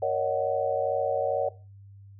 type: chord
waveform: sine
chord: D# minor seventh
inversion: second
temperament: just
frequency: 466.7 / 560 / 622.3 / 746.7 Hz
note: A#4 / C#5 / D#5 / F#5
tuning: +2 / +18 / 0 / +16 cents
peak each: -31 / -27 / -30 / -30 dBFS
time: 0.02-1.49 s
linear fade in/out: 5 ms
effects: noise-tail reverb RT60 0.3 s tail -17 dB re dry + added 99 Hz sine -46 dBFS peak until 2.19 s

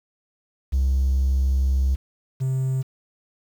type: tone pair in turn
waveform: triangle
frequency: 66.4 / 131.58 Hz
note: C2 / C3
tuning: +26 / +10 cents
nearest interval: octave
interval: 1184 cents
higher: second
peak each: -14 / -18 dBFS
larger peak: first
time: 0.72-1.96 / 2.4-2.83 s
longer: first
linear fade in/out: 20 ms
effects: tanh soft clip ceiling -13 dBFS + 8-bit

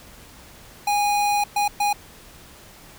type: tone bursts at uneven times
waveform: square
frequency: 822 Hz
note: G#5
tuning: 18 cents flat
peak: -19 dBFS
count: 3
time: 0.87-1.44 / 1.56-1.68 / 1.8-1.93 s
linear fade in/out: 5 ms
effects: pink hiss -46 dBFS RMS until 2.98 s

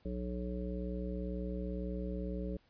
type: harmonic tone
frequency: 61 Hz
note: B1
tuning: 21 cents flat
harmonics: 1 / 3 / 5 / 7 / 9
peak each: -39 / -40 / -45 / -45 / -46 dBFS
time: 0.05-2.57 s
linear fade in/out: 5 ms
effects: pink hiss -70 dBFS RMS until 2.69 s + resampled to 11025 Hz

